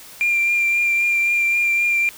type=tone with vibrato; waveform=sine; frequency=2383 Hz; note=D7; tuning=25 cents sharp; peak=-14 dBFS; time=0.21-2.09 s; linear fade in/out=0 ms; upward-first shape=triangle; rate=3.8 Hz; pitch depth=21 cents each way; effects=tanh soft clip ceiling -12 dBFS + white hiss -41 dBFS RMS until 2.17 s